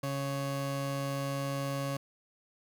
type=tone pair together; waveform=30% pulse; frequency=138.6 / 554.4 Hz; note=C#3 / C#5; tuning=0 / 0 cents; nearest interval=2 octaves; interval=2400 cents; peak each=-31 / -36 dBFS; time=0.03-1.97 s; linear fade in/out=5 ms; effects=none